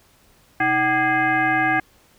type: tone with frequency modulation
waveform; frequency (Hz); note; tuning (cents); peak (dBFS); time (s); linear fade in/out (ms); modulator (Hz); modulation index
sine; 1200; D6; +37; -16; 0.6-1.8; 5; 442; 2
effects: pink hiss -56 dBFS RMS until 2.18 s